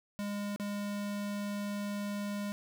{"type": "tone with dropouts", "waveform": "square", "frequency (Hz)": 204.1, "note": "G#3", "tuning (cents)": -30, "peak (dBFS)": -35, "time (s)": [0.19, 2.52], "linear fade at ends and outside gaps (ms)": 0, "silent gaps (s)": [0.561, 0.598], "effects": []}